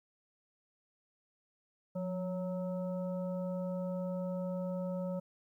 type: harmonic tone with a mistuned harmonic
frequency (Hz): 185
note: F#3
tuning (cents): 0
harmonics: 1 / 3 / 5 / 7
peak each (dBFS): -36 / -38 / -52 / -55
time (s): 1.95-5.2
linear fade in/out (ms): 10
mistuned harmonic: 1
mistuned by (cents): -58
effects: 12-bit

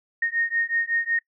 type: beating tone pair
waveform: sine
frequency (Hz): 1849 / 1854.4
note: A#6 / A#6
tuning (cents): -15 / -10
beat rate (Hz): 5.4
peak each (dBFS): -25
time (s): 0.22-1.19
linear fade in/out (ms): 5
effects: noise-tail reverb RT60 0.1 s tail -23 dB re dry

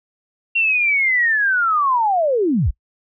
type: linear sweep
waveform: sine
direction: down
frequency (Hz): 2752 to 36.44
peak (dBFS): -14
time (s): 0.55-2.71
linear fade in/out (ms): 10
effects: noise-tail reverb RT60 0.1 s tail -23 dB re dry

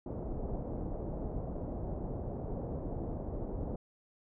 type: low-pass noise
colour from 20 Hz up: pink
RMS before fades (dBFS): -38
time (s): 0.06-3.76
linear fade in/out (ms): 5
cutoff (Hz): 680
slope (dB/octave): 24
effects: none

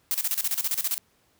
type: noise with tremolo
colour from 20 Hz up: blue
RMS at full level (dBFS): -25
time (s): 0.11-0.98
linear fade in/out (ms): 0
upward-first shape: square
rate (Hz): 15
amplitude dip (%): 80
effects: pink hiss -65 dBFS RMS until 1.39 s + high-pass 60 Hz 12 dB/octave

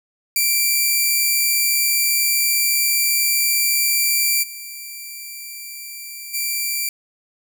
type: tone with level steps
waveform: 5% pulse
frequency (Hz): 2349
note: D7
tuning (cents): 0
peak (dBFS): -6 / -22 / -11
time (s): 0.36-6.89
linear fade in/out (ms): 2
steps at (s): 4.42 / 6.33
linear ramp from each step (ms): 20
effects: none

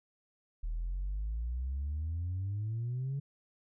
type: exponential sweep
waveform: sine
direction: up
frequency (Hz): 38.45 to 141.8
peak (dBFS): -31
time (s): 0.63-3.2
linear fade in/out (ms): 10
effects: tanh soft clip ceiling -30 dBFS

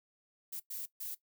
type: noise bursts at uneven times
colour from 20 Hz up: violet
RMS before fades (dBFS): -41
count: 3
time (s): 0.52-0.6 / 0.7-0.86 / 1-1.15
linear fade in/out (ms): 10
effects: noise-tail reverb RT60 0.1 s tail -17 dB re dry

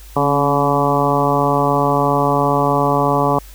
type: harmonic tone with a mistuned harmonic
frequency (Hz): 143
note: D3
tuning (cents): -46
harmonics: 1 / 2 / 3 / 4 / 5 / 6 / 7 / 8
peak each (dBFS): -21 / -21 / -21 / -21 / -21 / -21 / -21 / -21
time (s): 0.16-3.39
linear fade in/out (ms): 5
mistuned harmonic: 2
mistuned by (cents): -44
effects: added 50 Hz sine -36 dBFS peak until 3.54 s + white hiss -44 dBFS RMS until 3.54 s

